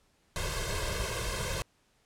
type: noise with comb filter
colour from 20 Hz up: pink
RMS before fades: -33 dBFS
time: 0.36-1.62 s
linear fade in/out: 0 ms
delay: 1.9 ms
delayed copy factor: +1
effects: pink hiss -69 dBFS RMS until 2.05 s + low-pass 10000 Hz 12 dB/octave